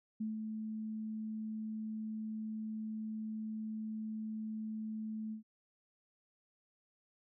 sine tone with ADSR envelope, 217.8 Hz, A3, 17 cents flat, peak -34 dBFS, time 0.2-5.43 s, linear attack 10 ms, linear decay 150 ms, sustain -4 dB, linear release 110 ms, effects none

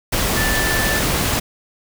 sine tone in noise, 1760 Hz, A6, in tune, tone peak -21 dBFS, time 0.36-1 s, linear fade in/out 10 ms, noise pink, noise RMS -19 dBFS, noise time 0.12-1.4 s, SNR -5 dB, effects none

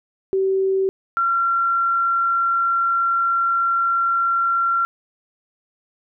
sine tone pair in turn, 384 / 1368.4 Hz, G4 / F6, -36 / -36 cents, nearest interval octave + minor seventh, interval 2200 cents, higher second, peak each -16 dBFS, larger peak neither, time 0.33-0.89 / 1.17-4.85 s, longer second, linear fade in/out 0 ms, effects none

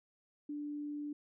sine tone, 293.7 Hz, D4, in tune, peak -38 dBFS, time 0.49-1.13 s, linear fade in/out 5 ms, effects none

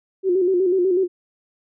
sine tone with vibrato, 367.8 Hz, F#4, 10 cents flat, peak -15 dBFS, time 0.23-1.08 s, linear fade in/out 50 ms, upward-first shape square, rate 8.1 Hz, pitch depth 65 cents each way, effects none

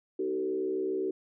sine tone with frequency modulation, 380 Hz, F#4, 46 cents sharp, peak -28 dBFS, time 0.19-1.11 s, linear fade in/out 5 ms, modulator 67.3 Hz, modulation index 0.9, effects none

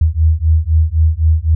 sine beating tone pair, 77.78 / 81.68 Hz, D#2 / E2, 0 / -15 cents, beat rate 3.9 Hz, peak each -12 dBFS, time 0.01-1.55 s, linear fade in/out 5 ms, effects none

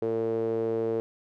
sawtooth tone with band-pass filter, 113.2 Hz, A2, 50 cents sharp, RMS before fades -28 dBFS, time 0.02-1 s, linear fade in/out 0 ms, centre 430 Hz, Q 6.4, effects none

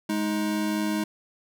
square tone pair together, 209.7 / 314.2 Hz, G#3 / D#4, +17 / +17 cents, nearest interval perfect fifth, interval 700 cents, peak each -28 dBFS, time 0.09-1.04 s, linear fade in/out 5 ms, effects none

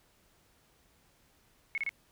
sine tone bursts, 2193 Hz, C#7, 19 cents flat, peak -30 dBFS, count 3, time 1.75-1.892 s, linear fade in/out 0 ms, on 28 ms, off 29 ms, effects pink hiss -67 dBFS RMS until 2.11 s

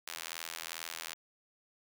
sawtooth tone with high-pass filter, 82.41 Hz, E2, in tune, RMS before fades -43 dBFS, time 0.07-1.14 s, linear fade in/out 5 ms, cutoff 1800 Hz, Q 0.52, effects none

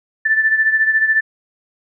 sine beating tone pair, 1760 / 1774 Hz, A6 / A6, 0 / +14 cents, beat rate 14 Hz, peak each -13 / -19 dBFS, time 0.25-1.21 s, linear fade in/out 10 ms, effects none

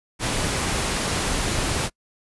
pink noise, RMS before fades -24 dBFS, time 0.19-1.9 s, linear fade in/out 50 ms, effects noise-tail reverb RT60 0.1 s tail -26 dB re dry + resampled to 24000 Hz

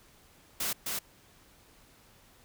white noise with echo, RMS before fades -32 dBFS, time 0.6-0.73 s, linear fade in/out 5 ms, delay 260 ms, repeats 1, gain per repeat -2 dB, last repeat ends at 0.99 s, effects pink hiss -60 dBFS RMS until 2.44 s

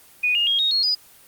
sine tone with pitch steps, 2472 / 2840 / 3262 / 3747 / 4304 / 4944 Hz, D#7 / F7 / G#7 / A#7 / C8 / D#8, -12 / +28 / -32 / +8 / +48 / -12 cents, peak -17 dBFS, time 0.23-0.95 s, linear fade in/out 10 ms, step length 120 ms, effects white hiss -50 dBFS RMS until 1.27 s + Opus 24 kbps

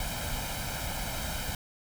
pink noise with comb filter, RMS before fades -34 dBFS, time 0-1.55 s, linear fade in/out 2 ms, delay 1.3 ms, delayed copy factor +0.7, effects none

